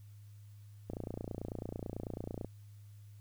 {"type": "click train", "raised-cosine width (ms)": 2, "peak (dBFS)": -26, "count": 46, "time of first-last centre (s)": [0.9, 2.446], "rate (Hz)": 29.1, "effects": ["added 103 Hz sine -51 dBFS peak until 3.2 s", "white hiss -71 dBFS RMS until 3.2 s"]}